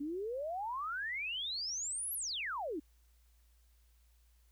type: exponential two-way sweep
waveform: sine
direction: up then down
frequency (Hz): 276.4 to 11840 to 276.4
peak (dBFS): -36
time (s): 0-2.8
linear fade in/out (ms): 10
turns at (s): 2.14
effects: added 58 Hz sine -64 dBFS peak until 4.51 s + white hiss -75 dBFS RMS until 4.51 s